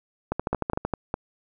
two click trains, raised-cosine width 1 ms, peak -11 / -11 dBFS, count 8 / 4, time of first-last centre 0.32-0.85 / 0.53-1.141 s, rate 13.2 / 4.91 Hz, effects none

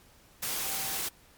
sine tone in noise, 778 Hz, G5, 13 cents flat, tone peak -44 dBFS, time 0.63-0.98 s, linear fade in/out 10 ms, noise white, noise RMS -33 dBFS, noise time 0.42-1.09 s, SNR -14 dB, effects pink hiss -59 dBFS RMS until 1.37 s + MP3 96 kbps

